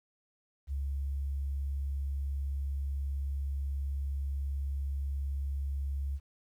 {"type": "tone", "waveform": "sine", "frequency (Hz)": 69.3, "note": "C#2", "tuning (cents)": 0, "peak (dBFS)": -31, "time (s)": [0.67, 6.2], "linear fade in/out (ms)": 50, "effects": ["11-bit"]}